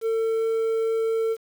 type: tone with quantisation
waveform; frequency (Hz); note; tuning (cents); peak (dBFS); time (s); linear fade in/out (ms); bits
triangle; 449.6; A4; +37; -19; 0.01-1.37; 50; 8
effects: none